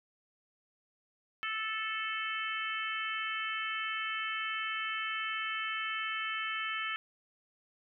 harmonic tone, 438.6 Hz, A4, 6 cents flat, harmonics 3 / 4 / 5 / 6 / 7, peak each -38 / -39 / -40 / -41 / -41 dBFS, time 1.43-6.96 s, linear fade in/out 0 ms, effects none

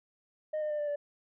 sine tone with pitch steps, 616 / 607.2 / 598.5 / 589.9 / 581.4 Hz, D#5 / D#5 / D5 / D5 / D5, -17 / -42 / +33 / +8 / -18 cents, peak -28 dBFS, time 0.53-0.96 s, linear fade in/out 10 ms, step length 86 ms, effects tanh soft clip ceiling -29 dBFS

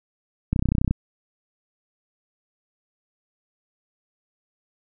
click train, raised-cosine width 5 ms, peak -8 dBFS, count 13, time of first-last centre 0.53-0.91 s, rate 31.6 Hz, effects none

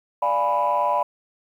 sine chord, D diminished seventh, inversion none, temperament equal with one note detuned, 587.3 / 695.6 / 830.6 / 987.8 Hz, D5 / F5 / Ab5 / Cb6, 0 / -7 / 0 / 0 cents, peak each -24 / -26 / -25 / -20 dBFS, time 0.22-1.03 s, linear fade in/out 5 ms, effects tanh soft clip ceiling -12 dBFS + 9-bit

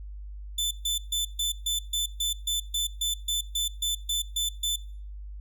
sawtooth tone bursts, 3520 Hz, A7, in tune, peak -22 dBFS, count 16, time 0.58-4.76 s, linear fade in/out 5 ms, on 130 ms, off 140 ms, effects noise-tail reverb RT60 0.5 s tail -22 dB re dry + added 50 Hz sine -37 dBFS peak until 5.4 s

